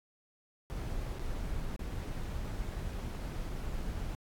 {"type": "noise with dropouts", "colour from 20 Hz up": "brown", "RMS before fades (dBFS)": -37, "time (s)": [0.7, 4.15], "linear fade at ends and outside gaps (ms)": 0, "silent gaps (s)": [[1.187, 1.195], [1.762, 1.793]], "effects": ["AAC 64 kbps"]}